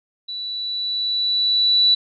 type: tone with level ramp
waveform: sine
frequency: 3951 Hz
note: B7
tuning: in tune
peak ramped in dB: -27 to -11 dBFS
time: 0.28-1.95 s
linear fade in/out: 10 ms
effects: none